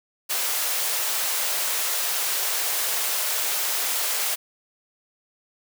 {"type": "high-pass noise", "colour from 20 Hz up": "white", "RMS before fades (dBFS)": -25, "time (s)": [0.29, 4.36], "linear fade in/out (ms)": 20, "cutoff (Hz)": 450, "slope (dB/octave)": 24, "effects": []}